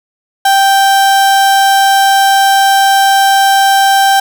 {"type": "tone", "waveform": "35% pulse", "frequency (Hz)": 784, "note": "G5", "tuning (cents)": 0, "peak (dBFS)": -4, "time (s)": [0.45, 4.2], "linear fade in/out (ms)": 5, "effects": []}